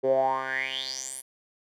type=tone with band-pass filter sweep; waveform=10% pulse; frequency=132.2 Hz; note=C3; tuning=18 cents sharp; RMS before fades=-28 dBFS; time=0.03-1.22 s; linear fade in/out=20 ms; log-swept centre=430 to 11000 Hz; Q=8.1; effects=none